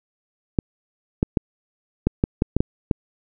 clicks, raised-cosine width 3 ms, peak -4 dBFS, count 9, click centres 0.588 / 1.229 / 1.372 / 2.07 / 2.239 / 2.421 / 2.566 / 2.605 / 2.912 s, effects none

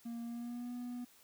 triangle tone with pitch glide, 233.9 to 244.5 Hz, A#3 to B3, +6 to -17 cents, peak -38 dBFS, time 0.05-1.05 s, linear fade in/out 10 ms, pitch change +77 cents, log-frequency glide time 0.24-0.72 s, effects white hiss -64 dBFS RMS until 1.23 s

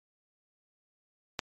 click, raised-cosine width 0.2 ms, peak -13 dBFS, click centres 1.392 s, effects MP3 64 kbps

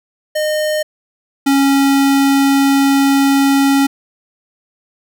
square tone pair in turn, 612 / 275.8 Hz, D#5 / C#4, -29 / -9 cents, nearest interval octave + major second, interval 1380 cents, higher first, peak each -15 / -10 dBFS, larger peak second, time 0.35-0.83 / 1.46-3.87 s, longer second, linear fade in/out 10 ms, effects none

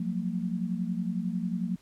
sine tone cluster, 177.8 / 188.8 / 227.8 Hz, F3 / F#3 / A#3, +31 / +35 / -40 cents, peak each -31 / -34 / -33 dBFS, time 0-1.76 s, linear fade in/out 5 ms, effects pink hiss -62 dBFS RMS until 1.81 s + low-pass 12000 Hz 12 dB/octave

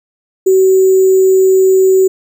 sine tone with sample-and-hold, 378.6 Hz, F#4, 40 cents sharp, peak -5 dBFS, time 0.46-2.08 s, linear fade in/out 10 ms, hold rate 7350 Hz, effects none

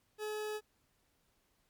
40% pulse tone, 425.7 Hz, G#4, 43 cents sharp, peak -36 dBFS, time 0.18-0.61 s, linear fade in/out 50 ms, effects pink hiss -75 dBFS RMS until 1.69 s + MP3 96 kbps

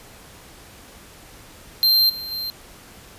square tone with level steps, 4156 Hz, C8, 12 cents flat, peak -14 / -30 / -26 dBFS, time 1.83-2.5 s, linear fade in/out 0 ms, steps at 2.09 / 2.31 s, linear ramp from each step 10 ms, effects pink hiss -45 dBFS RMS until 3.18 s + resampled to 32000 Hz

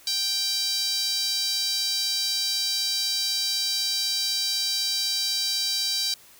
sawtooth tone with high-pass filter, 784 Hz, G5, in tune, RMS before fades -26 dBFS, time 0.07-6.14 s, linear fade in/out 2 ms, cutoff 4400 Hz, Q 5.1, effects white hiss -52 dBFS RMS until 6.39 s

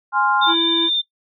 sine chord, F minor, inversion first, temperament equal, 830.6 / 1046.5 / 1396.9 Hz, Ab5 / C6 / F6, 0 / 0 / 0 cents, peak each -19 dBFS, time 0.12-0.55 s, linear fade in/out 50 ms
sine tone with vibrato, 3603 Hz, A7, 40 cents sharp, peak -16 dBFS, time 0.41-1.02 s, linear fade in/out 20 ms, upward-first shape triangle, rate 15 Hz, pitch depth 18 cents each way
harmonic tone, 332.7 Hz, E4, 16 cents sharp, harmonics 1 / 3 / 5 / 7 / 9, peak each -20 / -30 / -34 / -37 / -39 dBFS, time 0.46-0.9 s, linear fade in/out 50 ms
effects noise-tail reverb RT60 0.1 s tail -18 dB re dry

